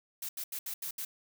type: noise bursts at uneven times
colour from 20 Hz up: blue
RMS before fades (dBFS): -38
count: 6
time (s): 0.22-0.29 / 0.37-0.44 / 0.52-0.59 / 0.66-0.74 / 0.82-0.91 / 0.98-1.05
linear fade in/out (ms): 5
effects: none